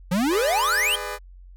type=exponential sweep; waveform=square; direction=up; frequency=168.7 to 3283 Hz; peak=-20 dBFS; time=0.11-0.96 s; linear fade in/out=10 ms
type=chord; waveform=15% pulse; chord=G# diminished; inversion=none; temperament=just; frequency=415.3 / 498.4 / 598 Hz; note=G#4 / B4 / D5; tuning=0 / +16 / +31 cents; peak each=-27 dBFS; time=0.29-1.19 s; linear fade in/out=50 ms
effects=added 45 Hz sine -42 dBFS peak until 1.56 s